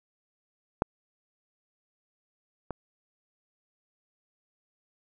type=clicks; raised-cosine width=1 ms; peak=-9 / -19 dBFS; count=2; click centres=0.821 / 2.707 s; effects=none